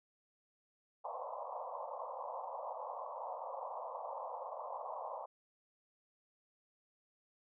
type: band-pass noise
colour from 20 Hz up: white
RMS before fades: -44 dBFS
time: 1.04-5.26 s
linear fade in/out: 10 ms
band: 500 to 1100 Hz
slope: 96 dB/octave
effects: none